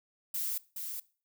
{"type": "noise with echo", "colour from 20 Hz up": "violet", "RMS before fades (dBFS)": -34, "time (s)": [0.34, 0.58], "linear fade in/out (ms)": 5, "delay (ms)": 420, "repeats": 1, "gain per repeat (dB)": -5, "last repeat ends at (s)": 1, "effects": ["noise-tail reverb RT60 0.4 s tail -21 dB re dry"]}